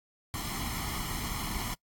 pink noise with comb filter, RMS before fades -35 dBFS, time 0.34-1.74 s, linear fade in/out 0 ms, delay 0.95 ms, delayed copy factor +0.75, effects noise-tail reverb RT60 0.1 s tail -23 dB re dry + AAC 64 kbps

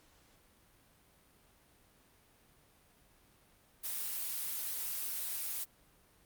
blue noise, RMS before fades -38 dBFS, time 3.83-5.65 s, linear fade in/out 20 ms, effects pink hiss -66 dBFS RMS until 6.25 s + Opus 48 kbps

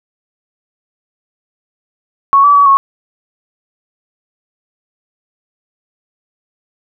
sine tone with pitch steps, 1107 / 1151 / 1137 / 1098 Hz, C#6 / D6 / C#6 / C#6, -3 / -35 / +44 / -17 cents, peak -4 dBFS, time 2.33-2.77 s, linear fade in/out 0 ms, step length 110 ms, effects none

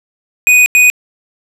square tone bursts at uneven times, 2485 Hz, D#7, 3 cents flat, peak -5 dBFS, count 2, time 0.47-0.66 / 0.75-0.9 s, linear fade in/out 0 ms, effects low-pass 12000 Hz 12 dB/octave

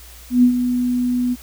sine tone with ADSR envelope, 246.9 Hz, B3, in tune, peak -7 dBFS, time 0.3-1.36 s, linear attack 130 ms, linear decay 90 ms, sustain -9 dB, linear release 35 ms, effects added 60 Hz sine -41 dBFS peak until 1.42 s + white hiss -43 dBFS RMS until 1.42 s

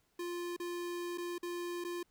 square tone with dropouts, 349.2 Hz, F4, in tune, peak -38 dBFS, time 0.19-2.03 s, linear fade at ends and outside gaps 5 ms, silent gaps 0.565-0.599 / 1.176-1.181 / 1.382-1.429 / 1.841-1.847 s, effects pink hiss -75 dBFS RMS until 2.1 s

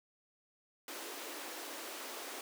pink high-pass noise, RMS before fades -45 dBFS, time 0.88-2.41 s, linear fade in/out 2 ms, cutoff 280 Hz, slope 48 dB/octave, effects none

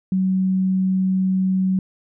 sine tone, 188.1 Hz, F#3, 29 cents sharp, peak -16 dBFS, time 0.12-1.79 s, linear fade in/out 2 ms, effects none

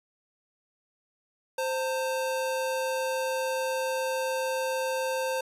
square tone pair together, 522.2 / 906 Hz, C5 / A#5, -3 / -50 cents, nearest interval minor seventh, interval 953 cents, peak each -29 / -34 dBFS, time 1.58-5.41 s, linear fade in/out 5 ms, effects resampled to 32000 Hz

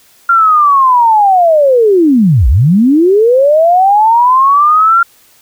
sine linear two-way sweep, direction down then up, 1392 to 52.3 to 1392 Hz, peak -4 dBFS, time 0.29-5.03 s, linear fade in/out 5 ms, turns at 2.48 s, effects white hiss -46 dBFS RMS until 5.41 s

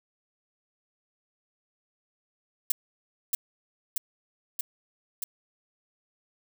violet noise with echo, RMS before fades -24 dBFS, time 2.7-2.72 s, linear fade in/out 2 ms, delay 630 ms, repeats 4, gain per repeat -2 dB, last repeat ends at 5.24 s, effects none

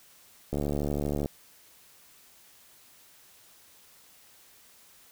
click train, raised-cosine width 2 ms, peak -17 dBFS, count 54, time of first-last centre 0.53-1.259 s, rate 72.7 Hz, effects white hiss -57 dBFS RMS until 5.11 s

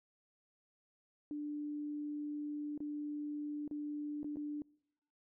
sine tone with dropouts, 295.5 Hz, D4, 11 cents sharp, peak -38 dBFS, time 1.31-4.62 s, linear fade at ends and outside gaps 1 ms, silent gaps 2.777-2.804 / 3.678-3.711 / 4.231-4.244 / 4.359-4.369 s, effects noise-tail reverb RT60 0.8 s tail -26 dB re dry

